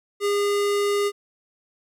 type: tone with low-pass filter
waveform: square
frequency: 407 Hz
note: G#4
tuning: 35 cents flat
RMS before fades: -22 dBFS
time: 0.2-1.12 s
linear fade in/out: 50 ms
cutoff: 12000 Hz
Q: 0.77
effects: 10-bit